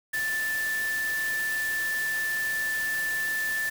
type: tone in noise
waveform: sine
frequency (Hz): 1760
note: A6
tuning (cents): 0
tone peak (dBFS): -26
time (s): 0.13-3.7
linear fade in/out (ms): 10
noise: white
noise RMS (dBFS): -37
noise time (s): 0.13-3.7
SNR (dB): +8
effects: none